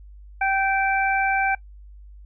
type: harmonic tone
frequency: 778 Hz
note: G5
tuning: 13 cents flat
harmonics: 1 / 2 / 3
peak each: -21 / -24 / -26 dBFS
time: 0.41-1.55 s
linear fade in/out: 5 ms
effects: noise-tail reverb RT60 0.1 s tail -21 dB re dry + added 50 Hz sine -41 dBFS peak until 2.25 s